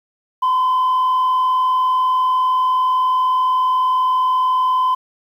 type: tone with frequency modulation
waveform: sine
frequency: 1021 Hz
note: C6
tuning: 43 cents flat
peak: -11 dBFS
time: 0.42-4.95 s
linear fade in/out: 10 ms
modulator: 39.8 Hz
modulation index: 0.39
effects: tanh soft clip ceiling -12 dBFS + 8-bit